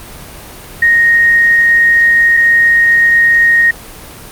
sine tone pair in turn, 1864.7 / 1864.7 Hz, A#6 / A#6, 0 / 0 cents, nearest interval unison, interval 0 cents, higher neither, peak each -5 dBFS, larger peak neither, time 0.82-2.37 / 2.37-3.71 s, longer first, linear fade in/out 5 ms, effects pink hiss -31 dBFS RMS until 4.31 s + Opus 32 kbps

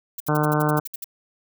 violet noise bursts, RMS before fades -31 dBFS, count 11, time 0.18-1.043 s, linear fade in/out 5 ms, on 23 ms, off 61 ms
harmonic tone, 150.9 Hz, D3, 47 cents sharp, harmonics 1 / 2 / 3 / 4 / 5 / 6 / 7 / 8 / 9 / 10, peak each -22 / -25 / -27 / -28 / -29 / -30 / -30 / -31 / -32 / -32 dBFS, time 0.28-0.8 s, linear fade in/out 10 ms
effects none

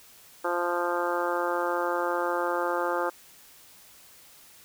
harmonic tone, 174.61 Hz, F3, in tune, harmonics 2 / 3 / 4 / 5 / 6 / 7 / 8 / 9, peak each -32 / -30 / -36 / -32 / -36 / -33 / -36 / -38 dBFS, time 0.44-3.1 s, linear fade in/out 10 ms, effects white hiss -53 dBFS RMS until 4.64 s

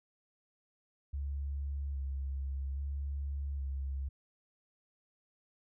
sine tone with vibrato, 69.1 Hz, C#2, 5 cents flat, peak -34 dBFS, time 1.13-4.09 s, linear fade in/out 10 ms, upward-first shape square, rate 0.61 Hz, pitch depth 27 cents each way, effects none

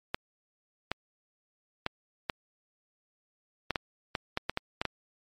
clicks, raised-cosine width 0.3 ms, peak -13 dBFS, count 12, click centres 0.145 / 0.916 / 1.864 / 2.298 / 3.707 / 3.758 / 4.152 / 4.374 / 4.496 / 4.574 / 4.815 / 4.853 s, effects MP3 64 kbps

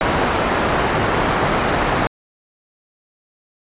white low-pass noise, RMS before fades -18 dBFS, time 0.01-2.07 s, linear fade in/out 0 ms, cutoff 1200 Hz, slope 12 dB/octave, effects resampled to 8000 Hz

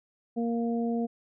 harmonic tone, 233.1 Hz, A#3, in tune, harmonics 1 / 2 / 3, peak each -27 / -33 / -37 dBFS, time 0.36-1.07 s, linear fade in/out 20 ms, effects none

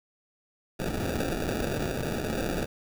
white noise with sample-and-hold, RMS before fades -30 dBFS, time 0.79-2.66 s, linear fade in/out 10 ms, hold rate 1050 Hz, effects none

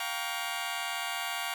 15% pulse chord, G half-diminished seventh, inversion third, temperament just, 705.6 / 784 / 940.8 / 1128.9 Hz, F5 / G5 / Bb5 / Db6, +18 / 0 / +16 / +31 cents, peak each -31 / -32 / -33 / -32 dBFS, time 0-1.54 s, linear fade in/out 2 ms, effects none

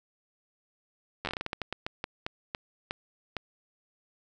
slowing click train, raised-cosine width 0.3 ms, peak -16 dBFS, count 18, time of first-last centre 1.25-3.367 s, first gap 10 ms, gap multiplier 1.27, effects none

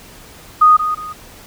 sine tone with echo, 1240 Hz, D#6, 6 cents flat, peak -5 dBFS, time 0.61-0.77 s, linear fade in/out 10 ms, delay 180 ms, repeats 2, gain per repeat -10 dB, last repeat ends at 1.13 s, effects pink hiss -40 dBFS RMS until 1.46 s

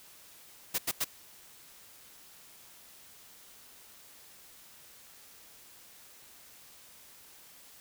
white noise bursts, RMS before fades -30 dBFS, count 3, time 0.74-1.046 s, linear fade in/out 10 ms, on 44 ms, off 87 ms, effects white hiss -55 dBFS RMS until 7.8 s

